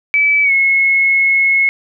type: tone with pitch glide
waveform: sine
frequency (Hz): 2301 to 2178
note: D7 to C#7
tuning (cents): -36 to -31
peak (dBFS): -9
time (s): 0.14-1.69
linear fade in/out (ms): 0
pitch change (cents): -95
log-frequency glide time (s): 0.43-0.52
effects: none